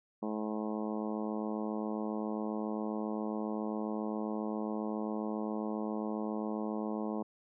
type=harmonic tone; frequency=107.4 Hz; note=A2; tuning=41 cents flat; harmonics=2 / 3 / 4 / 5 / 6 / 7 / 8 / 9 / 10; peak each=-36 / -40 / -42 / -44 / -46 / -47 / -48 / -49 / -50 dBFS; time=0.22-7.23 s; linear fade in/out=10 ms; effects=none